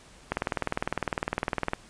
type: click train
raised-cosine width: 0.5 ms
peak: -11 dBFS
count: 29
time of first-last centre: 0.32-1.734 s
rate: 19.8 Hz
effects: pink hiss -53 dBFS RMS until 1.89 s + resampled to 22050 Hz